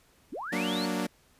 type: linear sweep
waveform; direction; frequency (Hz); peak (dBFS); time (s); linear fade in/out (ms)
sine; up; 186.5 to 4500; -34; 0.32-0.86; 10
type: chord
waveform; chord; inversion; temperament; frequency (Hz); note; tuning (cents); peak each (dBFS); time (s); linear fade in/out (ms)
sawtooth; Gb augmented; none; equal; 185 / 233.1 / 293.7; Gb3 / Bb3 / D4; 0 / 0 / 0; -29; 0.52-1.07; 10
effects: pink hiss -63 dBFS RMS until 1.39 s + resampled to 32000 Hz

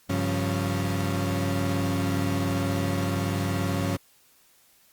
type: tone cluster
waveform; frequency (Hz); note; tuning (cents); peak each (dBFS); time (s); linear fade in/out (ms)
35% pulse; 98.5 / 137.9 / 175.9 / 276.2; G2 / C#3 / F3 / C#4; +9 / -9 / +13 / -6; -26 / -33 / -29 / -28; 0.09-3.97; 10
effects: white hiss -60 dBFS RMS until 4.92 s + Opus 48 kbps

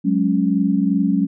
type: chord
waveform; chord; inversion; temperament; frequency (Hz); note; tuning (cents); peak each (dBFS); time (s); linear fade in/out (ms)
sine; F# suspended second; none; equal; 185 / 207.7 / 277.2; F#3 / G#3 / C#4; 0 / 0 / 0; -19; 0.04-1.27; 20
effects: none

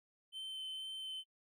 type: tone with vibrato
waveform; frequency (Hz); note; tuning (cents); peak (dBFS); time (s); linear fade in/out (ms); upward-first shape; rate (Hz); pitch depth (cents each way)
triangle; 3080; G7; -31; -40; 0.32-1.24; 50; sine; 2.1; 8
effects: noise-tail reverb RT60 0.1 s tail -21 dB re dry

